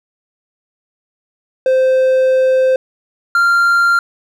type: tone pair in turn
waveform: triangle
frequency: 520 / 1388.2 Hz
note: C5 / F6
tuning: -11 / -11 cents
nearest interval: octave + perfect fourth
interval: 1700 cents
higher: second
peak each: -7 dBFS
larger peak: neither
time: 1.66-2.76 / 3.35-3.99 s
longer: first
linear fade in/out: 2 ms
effects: none

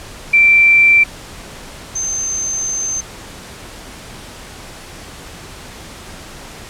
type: tone pair in turn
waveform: sine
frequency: 2346 / 6263 Hz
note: D7 / G8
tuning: -2 / -2 cents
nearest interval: octave + perfect fourth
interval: 1700 cents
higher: second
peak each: -6 / -17 dBFS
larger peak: first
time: 0.33-1.04 / 1.95-3.01 s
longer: second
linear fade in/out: 10 ms
effects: pink hiss -34 dBFS RMS until 6.69 s + low-pass 10000 Hz 12 dB/octave

